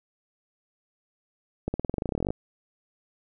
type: accelerating click train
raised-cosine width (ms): 2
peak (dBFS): -14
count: 19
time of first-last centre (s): 1.68-2.305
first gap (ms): 60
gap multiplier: 0.93
effects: none